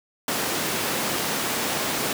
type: high-pass noise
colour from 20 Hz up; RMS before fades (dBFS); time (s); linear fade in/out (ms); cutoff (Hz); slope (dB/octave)
pink; -26; 0.28-2.13; 2; 220; 12
effects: none